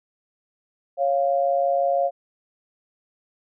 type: tone pair together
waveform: sine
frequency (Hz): 552.6 / 698.5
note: C#5 / F5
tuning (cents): -6 / 0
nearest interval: major third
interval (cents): 406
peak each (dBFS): -21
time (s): 0.97-2.11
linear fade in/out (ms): 50
effects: none